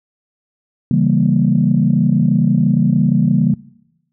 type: chord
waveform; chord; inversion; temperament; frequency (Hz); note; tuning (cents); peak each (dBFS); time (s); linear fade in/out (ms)
sine; C# diminished seventh; none; equal; 138.59 / 164.81 / 196 / 233.1; C#3 / E3 / G3 / Bb3; 0 / 0 / 0 / 0; -16; 0.91-3.54; 2
effects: noise-tail reverb RT60 0.9 s tail -22 dB re dry + tanh soft clip ceiling -1 dBFS